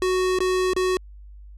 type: tone with dropouts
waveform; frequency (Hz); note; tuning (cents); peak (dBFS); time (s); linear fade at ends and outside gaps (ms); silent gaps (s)
square; 370; F#4; 0; -20; 0.02-0.97; 1; 0.388-0.404 / 0.734-0.764
effects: added 50 Hz sine -40 dBFS peak until 1.57 s + low-pass 9000 Hz 12 dB/octave